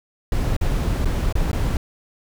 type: noise with dropouts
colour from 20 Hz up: brown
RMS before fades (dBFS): -20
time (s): 0.32-1.77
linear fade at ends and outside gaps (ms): 2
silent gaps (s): 0.566-0.611 / 1.048-1.055 / 1.326-1.353 / 1.516-1.53
effects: none